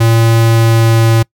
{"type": "tone with pitch glide", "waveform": "square", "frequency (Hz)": [114.3, 113.64], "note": ["A#2", "A#2"], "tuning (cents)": [-34, -44], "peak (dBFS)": -7, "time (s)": [0, 1.23], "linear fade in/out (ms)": 10, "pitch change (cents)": -10, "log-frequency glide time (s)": [0.4, 1.07], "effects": ["noise-tail reverb RT60 0.1 s tail -25 dB re dry"]}